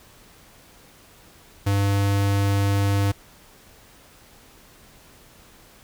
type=tone; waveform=square; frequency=99.8 Hz; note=G2; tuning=32 cents sharp; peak=-19 dBFS; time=1.66-3.12 s; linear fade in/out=10 ms; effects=pink hiss -51 dBFS RMS until 5.83 s